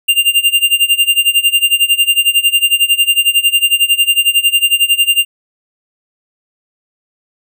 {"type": "tone with tremolo", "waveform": "square", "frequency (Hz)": 2794, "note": "F7", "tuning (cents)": 0, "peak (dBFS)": -6, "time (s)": [0.08, 5.25], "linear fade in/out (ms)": 10, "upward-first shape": "sine", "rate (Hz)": 11, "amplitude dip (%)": 90, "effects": []}